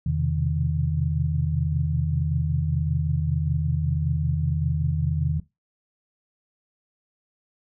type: tone cluster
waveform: sine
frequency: 83.2 / 127.1 / 132.3 / 154 Hz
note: E2 / C3 / C3 / D#3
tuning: +17 / -50 / +20 / -17 cents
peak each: -26 / -31 / -29 / -24 dBFS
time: 0.06-5.4 s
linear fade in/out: 5 ms
effects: noise-tail reverb RT60 0.2 s tail -17 dB re dry